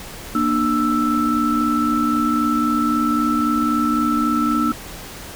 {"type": "tone cluster", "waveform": "sine", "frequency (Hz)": [235.7, 299.5, 1323], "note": ["A#3", "D4", "E6"], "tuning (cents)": [19, 34, 6], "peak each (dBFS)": -20, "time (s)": [0.35, 4.72], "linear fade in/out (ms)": 2, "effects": ["pink hiss -35 dBFS RMS until 5.35 s"]}